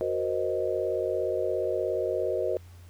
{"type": "chord", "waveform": "sine", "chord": "C half-diminished seventh", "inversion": "second", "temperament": "equal", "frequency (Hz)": [370, 466.2, 523.3, 622.3], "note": ["Gb4", "Bb4", "C5", "Eb5"], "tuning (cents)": [0, 0, 0, 0], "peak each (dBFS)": -31, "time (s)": [0.01, 2.57], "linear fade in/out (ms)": 0, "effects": ["added 88 Hz sine -46 dBFS peak until 2.89 s", "pink hiss -59 dBFS RMS until 2.89 s"]}